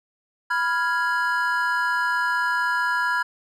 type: chord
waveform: triangle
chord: F diminished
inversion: second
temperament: equal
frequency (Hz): 987.8 / 1396.9 / 1661.2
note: Cb6 / F6 / Ab6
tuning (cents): 0 / 0 / 0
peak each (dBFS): -23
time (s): 0.5-3.23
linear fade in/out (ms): 10
effects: none